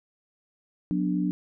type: chord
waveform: sine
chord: B minor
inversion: second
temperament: equal with one note detuned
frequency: 181.92 / 246.9 / 293.7 Hz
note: F#3 / B3 / D4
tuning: -29 / 0 / 0 cents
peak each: -26 / -32 / -27 dBFS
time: 0.91-1.31 s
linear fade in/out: 0 ms
effects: none